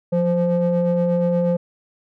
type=ring-modulated tone; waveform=triangle; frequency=171.9 Hz; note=F3; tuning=27 cents flat; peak=-11 dBFS; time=0.12-1.57 s; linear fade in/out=10 ms; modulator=348 Hz; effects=none